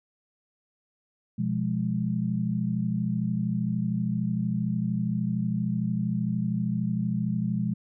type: chord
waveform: sine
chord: F diminished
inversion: second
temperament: equal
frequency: 123.47 / 174.61 / 207.7 Hz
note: Cb3 / F3 / Ab3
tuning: 0 / 0 / 0 cents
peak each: -30 / -29 / -28 dBFS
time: 1.38-7.74 s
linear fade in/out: 10 ms
effects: none